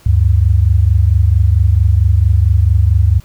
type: tone pair together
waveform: sine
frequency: 73.74 / 98.2 Hz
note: D2 / G2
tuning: +8 / +4 cents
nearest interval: perfect fourth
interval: 496 cents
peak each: -10 dBFS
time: 0.06-3.2 s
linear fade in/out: 5 ms
effects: pink hiss -46 dBFS RMS until 3.24 s